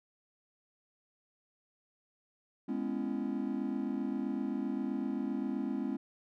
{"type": "chord", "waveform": "triangle", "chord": "C# minor seventh", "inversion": "second", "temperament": "just", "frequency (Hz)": [207.9, 249.5, 277.2, 332.6], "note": ["G#3", "B3", "C#4", "E4"], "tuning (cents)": [2, 18, 0, 16], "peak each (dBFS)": [-36, -35, -35, -39], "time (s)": [2.68, 5.97], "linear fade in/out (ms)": 10, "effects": []}